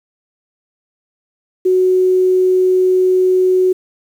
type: tone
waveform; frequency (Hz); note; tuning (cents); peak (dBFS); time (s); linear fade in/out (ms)
sine; 370; F#4; 0; -9; 1.65-3.73; 10
effects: 7-bit